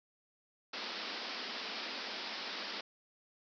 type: band-pass noise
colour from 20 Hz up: white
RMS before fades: -42 dBFS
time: 0.73-2.81 s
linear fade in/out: 5 ms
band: 190 to 5300 Hz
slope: 96 dB/octave
effects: none